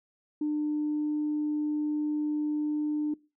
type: tone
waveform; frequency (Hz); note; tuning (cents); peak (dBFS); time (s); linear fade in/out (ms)
sine; 300.1; D4; +38; -25; 0.41-3.14; 5
effects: noise-tail reverb RT60 0.3 s tail -23 dB re dry + tanh soft clip ceiling -22 dBFS